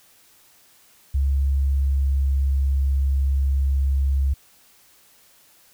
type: tone with pitch glide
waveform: sine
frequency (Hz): 68.7 to 68.23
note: C#2 to C#2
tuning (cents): -15 to -27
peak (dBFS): -17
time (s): 1.14-4.34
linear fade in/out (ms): 10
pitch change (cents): -12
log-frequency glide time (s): 1.64-2.33
effects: white hiss -55 dBFS RMS until 5.73 s